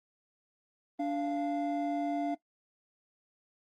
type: tone pair together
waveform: triangle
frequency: 290.9 / 691.9 Hz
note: D4 / F5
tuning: -16 / -16 cents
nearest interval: octave + minor third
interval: 1500 cents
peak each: -29 / -32 dBFS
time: 0.99-2.35 s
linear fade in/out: 10 ms
effects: noise-tail reverb RT60 0.1 s tail -17 dB re dry + Opus 24 kbps